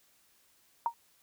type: tone with exponential decay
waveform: sine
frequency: 932.3 Hz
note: A#5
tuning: in tune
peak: -22 dBFS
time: 0.86-0.94 s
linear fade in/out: 1 ms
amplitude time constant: 17 ms
effects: white hiss -67 dBFS RMS until 1.22 s